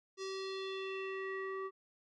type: tone with low-pass filter sweep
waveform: square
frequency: 384.2 Hz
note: G4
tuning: 35 cents flat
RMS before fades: -41 dBFS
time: 0.17-1.71 s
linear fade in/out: 50 ms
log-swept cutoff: 5700 to 1400 Hz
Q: 3.5
effects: none